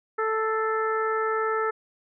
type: harmonic tone with a mistuned harmonic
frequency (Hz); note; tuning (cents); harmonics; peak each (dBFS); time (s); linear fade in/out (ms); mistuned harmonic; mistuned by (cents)
440.4; A4; +2; 1 / 2 / 3 / 4 / 5; -26 / -33 / -27 / -33 / -43; 0.18-1.71; 10; 5; -87
effects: none